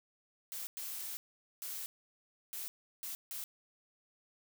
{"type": "noise bursts at uneven times", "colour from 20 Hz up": "blue", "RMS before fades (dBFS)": -42, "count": 6, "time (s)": [[0.52, 0.67], [0.77, 1.17], [1.62, 1.86], [2.53, 2.68], [3.03, 3.15], [3.31, 3.44]], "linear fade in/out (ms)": 0, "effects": []}